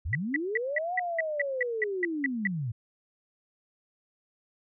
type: linear two-way sweep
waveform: sine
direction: up then down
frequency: 62 to 740 to 105.9 Hz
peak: -29 dBFS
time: 0.05-2.72 s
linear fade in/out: 10 ms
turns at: 0.95 s
type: tone bursts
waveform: sine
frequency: 1959 Hz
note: B6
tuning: 15 cents flat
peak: -23 dBFS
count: 12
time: 0.13-2.472 s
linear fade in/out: 2 ms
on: 21 ms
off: 190 ms
effects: none